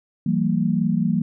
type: tone cluster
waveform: sine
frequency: 166 / 191 / 228.7 Hz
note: E3 / G3 / A#3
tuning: +12 / -45 / -33 cents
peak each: -22 dBFS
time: 0.26-1.22 s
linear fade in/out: 5 ms
effects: none

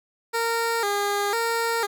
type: tone with vibrato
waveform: 15% pulse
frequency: 433 Hz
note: A4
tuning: 28 cents flat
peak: -16 dBFS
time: 0.33-1.87 s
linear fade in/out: 20 ms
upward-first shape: square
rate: 1 Hz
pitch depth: 110 cents each way
effects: none

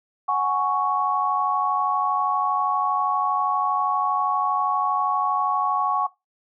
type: chord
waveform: sine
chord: F# suspended second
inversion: none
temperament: just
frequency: 740 / 832.5 / 1110 Hz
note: F#5 / G#5 / C#6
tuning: 0 / +4 / +2 cents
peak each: -26 / -26 / -21 dBFS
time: 0.28-6.07 s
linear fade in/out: 10 ms
effects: noise-tail reverb RT60 0.2 s tail -19 dB re dry

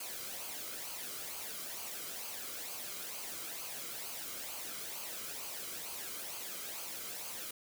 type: noise with flanger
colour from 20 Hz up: white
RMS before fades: -43 dBFS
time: 0-7.51 s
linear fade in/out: 5 ms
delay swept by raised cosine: 0.54 to 1.15 ms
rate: 2.2 Hz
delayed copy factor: -0.55
effects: none

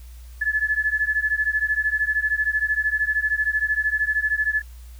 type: beating tone pair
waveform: sine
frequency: 1717 / 1730 Hz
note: A6 / A6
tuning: -43 / -30 cents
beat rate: 13 Hz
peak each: -22 / -23 dBFS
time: 0.41-4.62 s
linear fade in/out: 10 ms
effects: added 60 Hz sine -38 dBFS peak until 4.99 s + white hiss -54 dBFS RMS until 4.99 s

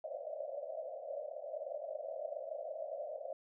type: band-pass noise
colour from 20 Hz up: white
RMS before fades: -43 dBFS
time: 0.04-3.33 s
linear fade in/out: 2 ms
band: 540 to 660 Hz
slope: 96 dB/octave
effects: none

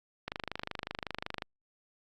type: click train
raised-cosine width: 0.3 ms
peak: -19 dBFS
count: 30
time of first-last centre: 0.28-1.422 s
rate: 25.4 Hz
effects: Opus 48 kbps

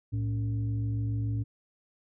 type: tone with frequency modulation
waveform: sine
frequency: 110 Hz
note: A2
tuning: in tune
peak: -27 dBFS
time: 0.12-1.44 s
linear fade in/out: 20 ms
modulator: 173 Hz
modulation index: 0.5
effects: none

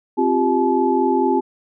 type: tone cluster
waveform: sine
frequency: 263.5 / 349 / 393.8 / 860 Hz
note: C4 / F4 / G4 / A5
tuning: +12 / -1 / +8 / -40 cents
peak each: -20 dBFS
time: 0.17-1.41 s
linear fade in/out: 20 ms
effects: none

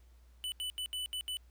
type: tone bursts at uneven times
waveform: square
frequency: 2988 Hz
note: F#7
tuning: 16 cents sharp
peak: -36 dBFS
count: 6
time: 0.44-0.52 / 0.6-0.7 / 0.78-0.86 / 0.93-1.06 / 1.13-1.21 / 1.28-1.37 s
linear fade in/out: 0 ms
effects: added 60 Hz sine -57 dBFS peak until 1.5 s + pink hiss -72 dBFS RMS until 1.5 s

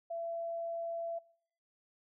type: tone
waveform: sine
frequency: 672 Hz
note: E5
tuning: 33 cents sharp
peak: -36 dBFS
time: 0.1-1.19 s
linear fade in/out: 10 ms
effects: noise-tail reverb RT60 0.6 s tail -23 dB re dry

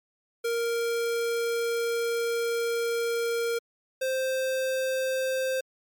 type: tone pair in turn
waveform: square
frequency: 466.2 / 523.3 Hz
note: A#4 / C5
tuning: 0 / 0 cents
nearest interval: major second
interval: 200 cents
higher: second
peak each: -26 dBFS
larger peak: neither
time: 0.44-3.59 / 4.01-5.61 s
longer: first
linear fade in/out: 10 ms
effects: MP3 96 kbps

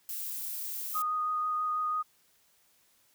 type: noise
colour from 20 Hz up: violet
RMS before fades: -37 dBFS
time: 0.09-1.02 s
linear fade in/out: 2 ms
type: tone with vibrato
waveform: sine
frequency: 1240 Hz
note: D#6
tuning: 6 cents flat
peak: -28 dBFS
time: 0.94-2.03 s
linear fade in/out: 20 ms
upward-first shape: sine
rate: 6.1 Hz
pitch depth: 10 cents each way
effects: white hiss -67 dBFS RMS until 3.14 s

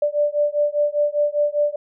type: beating tone pair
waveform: sine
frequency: 586 / 591 Hz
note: D5 / D5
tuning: -4 / +11 cents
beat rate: 5 Hz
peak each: -20 dBFS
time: 0.02-1.76 s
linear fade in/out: 5 ms
effects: none

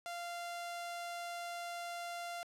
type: tone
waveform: sawtooth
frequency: 693 Hz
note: F5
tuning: 14 cents flat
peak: -37 dBFS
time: 0.06-2.43 s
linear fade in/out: 0 ms
effects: low-pass 12000 Hz 12 dB/octave

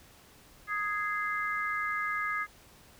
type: harmonic tone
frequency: 415.3 Hz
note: G#4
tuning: in tune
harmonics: 3 / 4 / 5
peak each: -33 / -34 / -35 dBFS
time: 0.67-2.47 s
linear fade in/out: 50 ms
effects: pink hiss -57 dBFS RMS until 2.99 s

